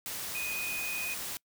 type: tone in noise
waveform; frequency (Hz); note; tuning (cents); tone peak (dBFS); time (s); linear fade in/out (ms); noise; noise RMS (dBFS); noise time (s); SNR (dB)
sine; 2489; D#7; 0; -34; 0.35-1.14; 0; white; -38; 0.06-1.37; +1
effects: noise-tail reverb RT60 0.1 s tail -25 dB re dry